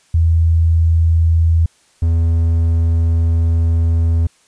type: tone pair in turn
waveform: sine / triangle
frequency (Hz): 82.41 / 82.82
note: E2 / E2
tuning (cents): 0 / +9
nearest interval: unison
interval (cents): 9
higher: second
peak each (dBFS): -9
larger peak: neither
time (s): 0.14-1.66 / 2.02-4.27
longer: second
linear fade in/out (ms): 5
effects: white hiss -54 dBFS RMS until 4.47 s + resampled to 22050 Hz